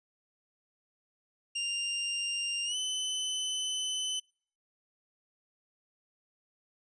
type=tone with pitch glide; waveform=sawtooth; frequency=2794 to 3029 Hz; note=F7 to F#7; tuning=0 to +40 cents; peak=-28 dBFS; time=1.55-4.2 s; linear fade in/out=10 ms; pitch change=+140 cents; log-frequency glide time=2.65-2.77 s; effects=noise-tail reverb RT60 0.5 s tail -26 dB re dry + resampled to 22050 Hz